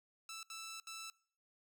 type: tone bursts at uneven times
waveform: 10% pulse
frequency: 1322 Hz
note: E6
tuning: 5 cents sharp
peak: -38 dBFS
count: 3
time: 0.29-0.43 / 0.5-0.8 / 0.87-1.1 s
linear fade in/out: 2 ms
effects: noise-tail reverb RT60 0.5 s tail -22 dB re dry